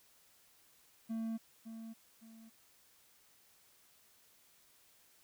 triangle tone with echo, 224.7 Hz, A3, 37 cents sharp, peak -34 dBFS, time 1.09-1.38 s, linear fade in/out 20 ms, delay 560 ms, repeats 2, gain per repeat -9 dB, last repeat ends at 2.5 s, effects white hiss -67 dBFS RMS until 5.23 s

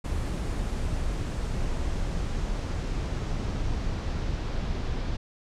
brown noise with low-pass filter sweep, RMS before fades -29 dBFS, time 0.04-5.17 s, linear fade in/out 10 ms, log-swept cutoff 9600 to 4900 Hz, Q 1.2, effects none

